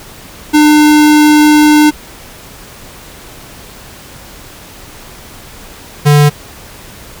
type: tone pair in turn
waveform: square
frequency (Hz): 300.9 / 146.84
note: D4 / D3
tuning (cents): +42 / 0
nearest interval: octave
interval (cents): 1242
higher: first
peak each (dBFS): -4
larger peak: neither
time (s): 0.53-1.91 / 6.05-6.3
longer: first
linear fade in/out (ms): 20
effects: pink hiss -33 dBFS RMS until 7.2 s